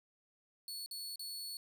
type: tone with dropouts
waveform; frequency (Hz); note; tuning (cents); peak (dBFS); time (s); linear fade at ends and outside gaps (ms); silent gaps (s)
sawtooth; 4410; C#8; -10; -39; 0.68-1.57; 1; 0.861-0.911 / 1.158-1.194
effects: none